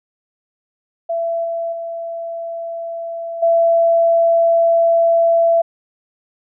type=tone with level steps; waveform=sine; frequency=670 Hz; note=E5; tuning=28 cents sharp; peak=-17 / -19 / -23 / -10 dBFS; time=1.09-5.62 s; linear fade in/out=10 ms; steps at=1.44 / 1.72 / 3.42 s; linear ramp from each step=10 ms; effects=none